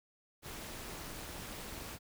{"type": "noise with amplitude modulation", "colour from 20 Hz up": "pink", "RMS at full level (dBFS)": -42, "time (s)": [0.42, 1.99], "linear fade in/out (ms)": 50, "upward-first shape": "sine", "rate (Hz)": 279, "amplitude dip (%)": 70, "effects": []}